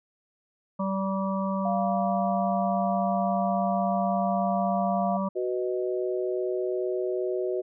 harmonic tone, 193.2 Hz, G3, 25 cents flat, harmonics 1 / 3 / 5 / 6, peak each -27 / -32 / -34 / -35 dBFS, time 0.79-5.29 s, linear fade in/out 10 ms
sine tone, 696 Hz, F5, 6 cents flat, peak -26 dBFS, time 1.65-5.17 s, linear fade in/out 5 ms
sine chord, B major, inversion second, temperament equal with one note detuned, 371.5 / 493.9 / 622.3 Hz, F#4 / B4 / D#5, +7 / 0 / 0 cents, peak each -27 / -33 / -33 dBFS, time 5.35-7.62 s, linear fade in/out 20 ms
effects none

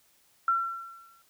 sine tone with exponential decay, 1356 Hz, E6, 49 cents sharp, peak -20 dBFS, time 0.48-1.22 s, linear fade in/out 2 ms, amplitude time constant 160 ms, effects white hiss -65 dBFS RMS until 1.29 s

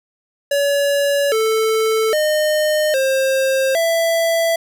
square tone with pitch steps, 567 / 441.2 / 611 / 532 / 664 Hz, C#5 / A4 / D#5 / C5 / E5, +39 / +5 / -32 / +29 / +12 cents, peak -15 dBFS, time 0.51-4.56 s, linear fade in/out 5 ms, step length 810 ms, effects none

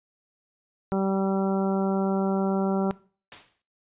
harmonic tone, 193.5 Hz, G3, 22 cents flat, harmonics 1 / 2 / 3 / 4 / 5 / 6 / 7, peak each -25 / -28 / -32 / -33 / -38 / -43 / -38 dBFS, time 0.92-2.91 s, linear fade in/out 0 ms
white noise with exponential decay, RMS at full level -37 dBFS, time 3.32-3.62 s, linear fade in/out 0 ms, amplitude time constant 64 ms
effects noise-tail reverb RT60 0.4 s tail -19 dB re dry + resampled to 8000 Hz

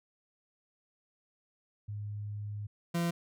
sine / 40% pulse tone pair in turn, 103.83 / 170.59 Hz, G#2 / F3, 0 / -40 cents, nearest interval major sixth, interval 860 cents, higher second, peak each -36 / -28 dBFS, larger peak second, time 1.88-2.67 / 2.94-3.11 s, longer first, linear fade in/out 10 ms, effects none

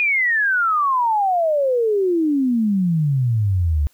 sine exponential sweep, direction down, 2479 to 70 Hz, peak -15 dBFS, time 0-3.87 s, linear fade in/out 0 ms, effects white hiss -59 dBFS RMS until 3.93 s

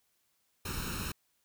pink noise with comb filter, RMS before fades -37 dBFS, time 0.65-1.12 s, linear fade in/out 5 ms, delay 0.74 ms, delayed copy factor +0.75, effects white hiss -75 dBFS RMS until 1.44 s

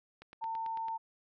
click train, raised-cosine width 0.3 ms, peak -34 dBFS, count 7, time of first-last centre 0.22-0.884 s, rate 9.04 Hz
sine tone, 900 Hz, A5, 39 cents sharp, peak -34 dBFS, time 0.41-0.98 s, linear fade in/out 20 ms
effects none

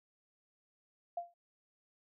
sine tone with exponential decay, 693 Hz, F5, 14 cents flat, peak -32 dBFS, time 1.17-1.34 s, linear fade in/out 5 ms, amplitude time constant 35 ms, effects none

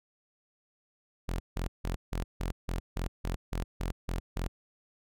sawtooth tone bursts, 43.65 Hz, F1, in tune, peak -27 dBFS, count 12, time 1.28-4.48 s, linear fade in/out 10 ms, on 120 ms, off 160 ms, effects none

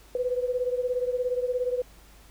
sine beating tone pair, 493.9 / 510.9 Hz, B4 / C5, 0 / -41 cents, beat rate 17 Hz, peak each -26 / -30 dBFS, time 0.15-1.82 s, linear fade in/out 2 ms, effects added 50 Hz sine -52 dBFS peak until 2.3 s + pink hiss -55 dBFS RMS until 2.3 s

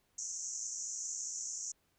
white band-pass noise, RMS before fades -41 dBFS, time 0.18-1.72 s, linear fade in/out 5 ms, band 5800 to 7300 Hz, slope 96 dB/octave, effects pink hiss -75 dBFS RMS until 1.98 s

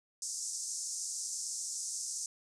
pink band-pass noise, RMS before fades -39 dBFS, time 0.22-2.26 s, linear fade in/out 2 ms, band 5500 to 9000 Hz, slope 48 dB/octave, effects none

